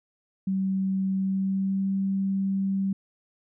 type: tone with pitch glide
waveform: sine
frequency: 191.5 to 194.17 Hz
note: G3 to G3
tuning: -40 to -16 cents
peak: -23 dBFS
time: 0.47-2.93 s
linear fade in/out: 5 ms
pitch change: +24 cents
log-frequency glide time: 1.16-1.9 s
effects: none